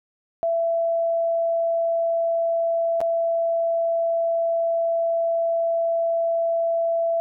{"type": "tone with dropouts", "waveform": "sine", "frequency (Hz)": 668, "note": "E5", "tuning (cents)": 23, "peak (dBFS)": -19, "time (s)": [0.43, 7.2], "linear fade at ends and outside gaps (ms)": 0, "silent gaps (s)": [3.005, 3.014], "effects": []}